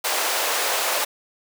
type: high-pass noise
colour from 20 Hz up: pink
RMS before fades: -23 dBFS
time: 0.04-1.05 s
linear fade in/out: 10 ms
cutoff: 500 Hz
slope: 24 dB/octave
effects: none